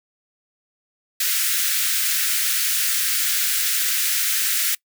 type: high-pass noise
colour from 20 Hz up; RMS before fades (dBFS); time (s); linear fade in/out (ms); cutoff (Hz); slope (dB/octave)
white; -21; 1.2-4.75; 5; 1400; 48
effects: noise-tail reverb RT60 0.1 s tail -24 dB re dry